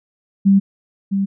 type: tone with echo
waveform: sine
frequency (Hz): 196.3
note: G3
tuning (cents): +3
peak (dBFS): -8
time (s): 0.45-0.6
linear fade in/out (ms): 20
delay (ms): 660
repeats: 1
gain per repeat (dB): -7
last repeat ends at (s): 1.26
effects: none